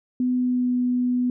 sine tone with pitch glide, 250.8 to 247.9 Hz, B3 to B3, +27 to +7 cents, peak -19 dBFS, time 0.2-1.3 s, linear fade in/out 2 ms, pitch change -20 cents, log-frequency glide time 0.33-0.74 s, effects none

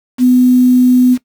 sine tone with quantisation, 250.8 Hz, B3, 27 cents sharp, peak -5 dBFS, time 0.18-1.18 s, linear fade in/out 50 ms, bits 5, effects noise-tail reverb RT60 0.1 s tail -17 dB re dry

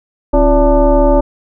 sine tone with frequency modulation, 269.5 Hz, C#4, 49 cents flat, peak -6 dBFS, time 0.33-1.21 s, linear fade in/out 10 ms, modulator 307 Hz, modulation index 1.7, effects none

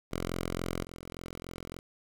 5% pulse tone with level steps, 43.5 Hz, F1, 6 cents flat, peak -21 / -33 / -30 dBFS, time 0.11-1.8 s, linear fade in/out 20 ms, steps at 0.83 / 1.07 s, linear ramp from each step 10 ms, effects 9-bit

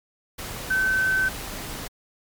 sine tone in noise, 1532 Hz, G6, 40 cents flat, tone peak -19 dBFS, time 0.7-1.29 s, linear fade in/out 10 ms, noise pink, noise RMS -34 dBFS, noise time 0.38-1.88 s, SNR +12 dB, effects MP3 96 kbps

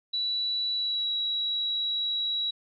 sine tone with pitch glide, 3940 to 3886 Hz, B7 to B7, -5 to -29 cents, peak -26 dBFS, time 0.13-2.51 s, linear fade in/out 10 ms, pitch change -24 cents, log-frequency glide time 0.74-1.1 s, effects none

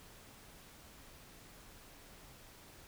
silence, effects pink hiss -57 dBFS RMS until 2.87 s

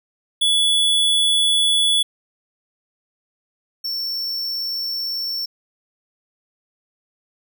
square tone pair in turn, 3420 / 5429 Hz, A7 / F8, -50 / -50 cents, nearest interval minor sixth, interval 800 cents, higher second, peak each -15 / -23 dBFS, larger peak first, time 0.41-2.03 / 3.84-5.46 s, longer neither, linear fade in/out 10 ms, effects none

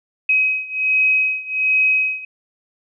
sine beating tone pair, 2535 / 2536.3 Hz, D#7 / D#7, +32 / +33 cents, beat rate 1.3 Hz, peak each -17 / -19 dBFS, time 0.29-2.25 s, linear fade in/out 5 ms, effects none

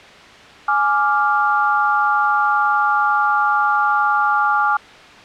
sine chord, D diminished, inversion second, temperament equal with one note detuned, 835.4 / 1174.7 / 1396.9 Hz, Ab5 / D6 / F6, +10 / 0 / 0 cents, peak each -18 dBFS, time 0.68-4.77 s, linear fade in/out 5 ms, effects white hiss -40 dBFS RMS until 5.24 s + low-pass 3000 Hz 12 dB/octave

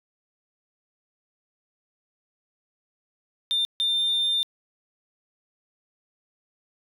sine tone bursts at uneven times, 3602 Hz, A7, 40 cents sharp, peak -19 dBFS, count 2, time 3.51-3.65 / 3.8-4.43 s, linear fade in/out 0 ms, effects tanh soft clip ceiling -19 dBFS + 10-bit

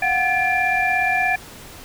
sine tone cluster, 715 / 752 / 1728 / 2377 Hz, F5 / F#5 / A6 / D7, +41 / +28 / -32 / +20 cents, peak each -24 / -22 / -21 / -21 dBFS, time 0.02-1.36 s, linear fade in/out 5 ms, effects tanh soft clip ceiling -6 dBFS + pink hiss -40 dBFS RMS until 1.84 s

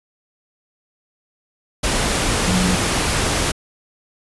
sine tone in noise, 182.9 Hz, F#3, 20 cents flat, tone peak -17 dBFS, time 2.47-2.76 s, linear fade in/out 10 ms, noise pink, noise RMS -19 dBFS, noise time 1.83-3.52 s, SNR -1 dB, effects resampled to 24000 Hz

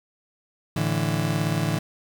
35% pulse chord, A suspended fourth, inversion none, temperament just, 110 / 146.67 / 165 Hz, A2 / D3 / E3, 0 / -2 / +2 cents, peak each -26 / -25 / -24 dBFS, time 0.76-1.79 s, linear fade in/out 5 ms, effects 8-bit

